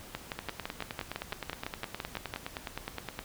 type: two click trains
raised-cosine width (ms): 0.3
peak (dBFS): -19 / -18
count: 28 / 14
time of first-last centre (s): 0.39-3.191 / 0.15-2.339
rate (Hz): 9.64 / 5.94
effects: pink hiss -49 dBFS RMS until 3.24 s